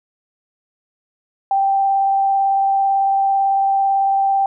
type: tone with vibrato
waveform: sine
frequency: 784 Hz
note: G5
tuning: in tune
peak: -13 dBFS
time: 1.51-4.46 s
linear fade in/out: 2 ms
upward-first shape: sine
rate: 18 Hz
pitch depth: 9 cents each way
effects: none